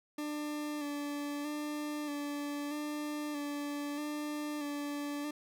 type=tone with vibrato; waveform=40% pulse; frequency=293.7 Hz; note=D4; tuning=in tune; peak=-35 dBFS; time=0.18-5.31 s; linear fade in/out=5 ms; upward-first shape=square; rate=0.79 Hz; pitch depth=25 cents each way; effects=none